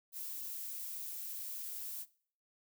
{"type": "noise", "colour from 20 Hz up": "violet", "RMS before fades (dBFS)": -43, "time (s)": [0.12, 2.06], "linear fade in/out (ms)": 50, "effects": ["noise-tail reverb RT60 0.5 s tail -20 dB re dry"]}